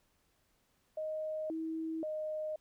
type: tone with pitch steps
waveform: sine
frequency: 623 / 321.8 / 618 Hz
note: D#5 / E4 / D#5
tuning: +2 / -42 / -12 cents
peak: -35 dBFS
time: 0.97-2.56 s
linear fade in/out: 5 ms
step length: 530 ms
effects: pink hiss -74 dBFS RMS until 2.6 s